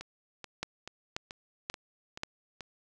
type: two click trains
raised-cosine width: 0.2 ms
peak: -24 / -16 dBFS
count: 7 / 4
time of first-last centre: 0.01-2.607 / 0.63-2.234 s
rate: 2.31 / 1.87 Hz
effects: none